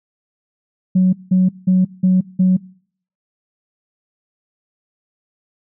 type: tone bursts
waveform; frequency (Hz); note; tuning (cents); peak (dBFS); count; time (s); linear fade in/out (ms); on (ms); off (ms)
sine; 185; F#3; 0; -8; 5; 0.95-2.57; 10; 180; 180
effects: noise-tail reverb RT60 0.6 s tail -24 dB re dry + tanh soft clip ceiling -6 dBFS